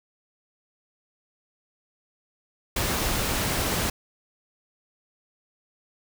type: noise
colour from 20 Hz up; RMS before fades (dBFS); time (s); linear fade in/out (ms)
pink; -26; 2.76-3.9; 5
effects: none